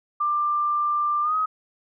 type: tone with pitch glide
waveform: sine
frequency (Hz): 1187 to 1264.9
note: D6 to D#6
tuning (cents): +18 to +28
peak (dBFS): -20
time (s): 0.2-1.46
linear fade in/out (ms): 10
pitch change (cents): +110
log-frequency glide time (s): 1.22-1.35
effects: none